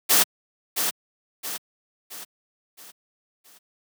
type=noise with echo; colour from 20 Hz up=white; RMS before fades=-17 dBFS; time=0.09-0.24 s; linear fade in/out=20 ms; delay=670 ms; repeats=5; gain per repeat=-7 dB; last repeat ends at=3.59 s; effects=high-pass 150 Hz 12 dB/octave